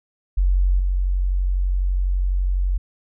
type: tone with level steps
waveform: sine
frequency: 46.01 Hz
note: F#1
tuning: 9 cents flat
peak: -14 / -17 dBFS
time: 0.37-2.78 s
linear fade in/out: 10 ms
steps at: 0.79 s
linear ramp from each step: 5 ms
effects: none